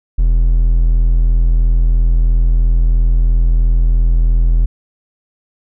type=tone; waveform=triangle; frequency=41.5 Hz; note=E1; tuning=12 cents sharp; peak=-6 dBFS; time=0.18-4.66 s; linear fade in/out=10 ms; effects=none